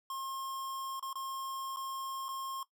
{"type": "tone with dropouts", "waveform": "square", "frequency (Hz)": 1071, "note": "C6", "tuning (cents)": 40, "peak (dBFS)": -38, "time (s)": [0.1, 2.63], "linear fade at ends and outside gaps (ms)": 2, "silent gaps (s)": [[0.996, 1.026], [1.13, 1.155], [1.762, 1.769], [2.284, 2.288]], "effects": ["noise-tail reverb RT60 0.1 s tail -17 dB re dry"]}